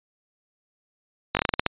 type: slowing click train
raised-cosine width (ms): 0.3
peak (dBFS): -4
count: 9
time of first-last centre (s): 1.35-1.663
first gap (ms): 19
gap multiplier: 1.2
effects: resampled to 8000 Hz